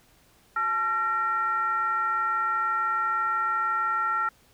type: tone with frequency modulation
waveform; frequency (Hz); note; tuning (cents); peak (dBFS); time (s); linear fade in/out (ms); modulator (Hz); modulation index
sine; 1363; F6; -43; -23; 0.56-4.29; 5; 495; 0.61
effects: pink hiss -60 dBFS RMS until 4.53 s